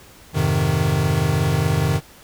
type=chord; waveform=square; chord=F minor seventh; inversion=none; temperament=equal; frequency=87.31 / 103.83 / 130.81 / 155.56 Hz; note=F2 / Ab2 / C3 / Eb3; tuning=0 / 0 / 0 / 0 cents; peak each=-25 / -25 / -23 / -21 dBFS; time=0.33-2.01 s; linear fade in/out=50 ms; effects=pink hiss -46 dBFS RMS until 2.23 s